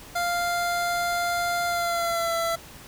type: tone with pitch glide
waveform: 25% pulse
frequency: 697 to 669 Hz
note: F5 to E5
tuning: -4 to +25 cents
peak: -20 dBFS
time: 0.15-2.56 s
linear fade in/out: 10 ms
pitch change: -71 cents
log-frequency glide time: 1.67-2.35 s
effects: pink hiss -45 dBFS RMS until 2.87 s